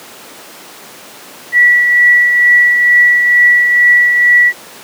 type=tone with tremolo; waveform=sine; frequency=1946 Hz; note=B6; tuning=26 cents flat; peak=-3 dBFS; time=1.52-4.53 s; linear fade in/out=50 ms; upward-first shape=triangle; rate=2.2 Hz; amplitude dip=45%; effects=pink hiss -33 dBFS RMS until 4.83 s + high-pass 300 Hz 12 dB/octave